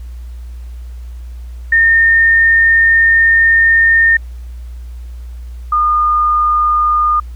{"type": "tone pair in turn", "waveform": "sine", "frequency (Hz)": [1824, 1217.4], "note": ["A#6", "D#6"], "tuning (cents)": [-38, -38], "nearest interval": "perfect fifth", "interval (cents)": 700, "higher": "first", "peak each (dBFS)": [-6, -9], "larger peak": "first", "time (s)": [[1.72, 4.17], [5.72, 7.2]], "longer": "first", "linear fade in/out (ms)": 5, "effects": ["added 60 Hz sine -25 dBFS peak until 7.35 s", "pink hiss -50 dBFS RMS until 7.35 s"]}